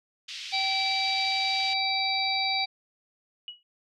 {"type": "band-pass noise", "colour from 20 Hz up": "pink", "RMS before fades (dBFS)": -39, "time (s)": [0.28, 1.74], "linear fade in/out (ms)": 10, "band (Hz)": [2600, 5000], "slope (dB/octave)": 24}
{"type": "harmonic tone", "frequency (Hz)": 773, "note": "G5", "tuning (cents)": -24, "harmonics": [1, 3, 5, 6], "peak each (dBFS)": [-30, -30, -30, -30], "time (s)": [0.52, 2.66], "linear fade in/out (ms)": 20}
{"type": "tone with exponential decay", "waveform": "sine", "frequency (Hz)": 2918, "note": "F#7", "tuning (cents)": -25, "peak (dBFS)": -32, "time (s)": [3.48, 3.63], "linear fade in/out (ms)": 1, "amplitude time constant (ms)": 32}
{"effects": []}